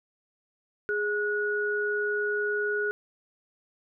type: tone pair together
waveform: sine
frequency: 415.3 / 1459.2 Hz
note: G#4 / F#6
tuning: 0 / -24 cents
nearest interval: octave + minor seventh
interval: 2176 cents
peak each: -28 dBFS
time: 0.89-2.91 s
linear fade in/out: 0 ms
effects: none